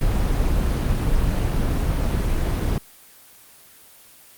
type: noise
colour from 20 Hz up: brown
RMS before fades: -20 dBFS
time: 0.01-2.78 s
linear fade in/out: 2 ms
effects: white hiss -48 dBFS RMS until 4.37 s + Opus 24 kbps